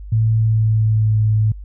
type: tone with pitch glide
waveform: sine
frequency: 111.1 to 107.94 Hz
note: A2 to A2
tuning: +17 to -33 cents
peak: -12 dBFS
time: 0.12-1.52 s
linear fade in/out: 5 ms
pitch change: -50 cents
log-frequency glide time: 0.35-1.16 s
effects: added 50 Hz sine -30 dBFS peak until 1.64 s